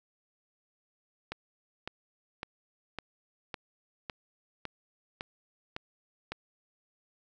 click train, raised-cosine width 0.3 ms, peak -20 dBFS, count 10, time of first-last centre 1.32-6.32 s, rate 1.8 Hz, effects none

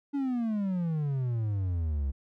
triangle exponential sweep, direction down, 288.4 to 66 Hz, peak -25 dBFS, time 0.13-2.12 s, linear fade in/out 20 ms, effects none

